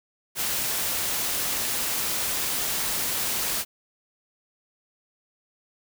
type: noise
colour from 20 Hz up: white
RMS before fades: -27 dBFS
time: 0.35-3.65 s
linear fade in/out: 50 ms
effects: none